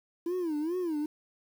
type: tone with vibrato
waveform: sine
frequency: 329.6 Hz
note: E4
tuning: in tune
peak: -26 dBFS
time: 0.26-1.06 s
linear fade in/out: 5 ms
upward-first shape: sine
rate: 2.4 Hz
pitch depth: 190 cents each way
effects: tanh soft clip ceiling -28 dBFS + 9-bit